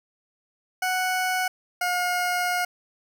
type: tone pair in turn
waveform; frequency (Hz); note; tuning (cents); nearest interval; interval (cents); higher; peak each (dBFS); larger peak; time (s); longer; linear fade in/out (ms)
20% pulse; 740 / 716.9; F#5 / F5; 0 / +45; minor second; 55; first; -18; neither; 0.82-1.48 / 1.81-2.65; second; 5
effects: none